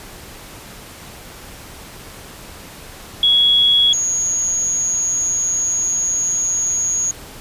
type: tone pair in turn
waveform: sine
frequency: 3346 / 6661 Hz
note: G#7 / G#8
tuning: +12 / +4 cents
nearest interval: octave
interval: 1192 cents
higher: second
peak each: -10 / -16 dBFS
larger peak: first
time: 3.23-3.93 / 3.93-7.11 s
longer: second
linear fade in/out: 2 ms
effects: pink hiss -37 dBFS RMS until 7.4 s + resampled to 32000 Hz